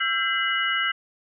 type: tone cluster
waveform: sine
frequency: 1344 / 1585 / 2039 / 2925 Hz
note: E6 / G6 / C7 / F#7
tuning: +33 / +19 / -45 / -21 cents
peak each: -27 dBFS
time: 0-0.92 s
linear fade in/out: 10 ms
effects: none